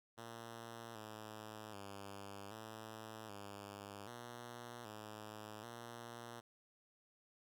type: tone with pitch steps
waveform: 5% pulse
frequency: 115.6 / 108.3 / 99.9 / 110.1 / 101.2 / 119.6 / 107.1 / 117.9 Hz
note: A#2 / A2 / G2 / A2 / G#2 / A#2 / A2 / A#2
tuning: -14 / -27 / +33 / +2 / -44 / +45 / -46 / +20 cents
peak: -38 dBFS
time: 0.17-6.41 s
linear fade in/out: 20 ms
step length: 780 ms
effects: none